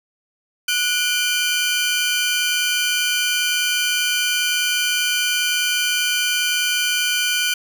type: tone cluster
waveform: sawtooth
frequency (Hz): 1465 / 2385 / 3089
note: F#6 / D7 / G7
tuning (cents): -18 / +26 / -26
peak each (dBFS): -19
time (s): 0.68-7.54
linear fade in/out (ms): 5
effects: none